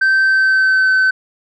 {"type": "tone with pitch glide", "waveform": "sine", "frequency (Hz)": [1553, 1527.2], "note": ["G6", "G6"], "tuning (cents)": [-17, -46], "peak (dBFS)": -7, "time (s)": [0.01, 1.11], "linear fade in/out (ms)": 10, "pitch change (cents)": -29, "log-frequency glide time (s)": [0.23, 0.9], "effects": ["tanh soft clip ceiling -9 dBFS"]}